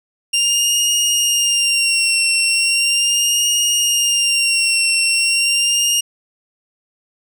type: tone with vibrato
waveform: 20% pulse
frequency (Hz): 2787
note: F7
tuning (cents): -4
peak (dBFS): -8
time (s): 0.33-6.01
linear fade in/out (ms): 10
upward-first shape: sine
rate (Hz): 0.38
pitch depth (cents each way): 41
effects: none